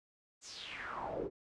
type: noise with band-pass filter sweep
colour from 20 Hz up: brown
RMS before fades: -42 dBFS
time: 0.41-1.3 s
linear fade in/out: 50 ms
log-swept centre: 7300 to 350 Hz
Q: 4.5
effects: resampled to 22050 Hz